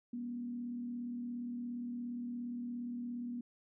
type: tone with frequency modulation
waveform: sine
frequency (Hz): 241.4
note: B3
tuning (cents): -39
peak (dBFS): -38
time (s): 0.13-3.41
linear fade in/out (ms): 5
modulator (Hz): 37.2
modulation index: 0.34
effects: none